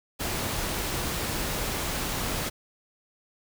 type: noise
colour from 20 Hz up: pink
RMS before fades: -30 dBFS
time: 0.19-2.5 s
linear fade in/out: 20 ms
effects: none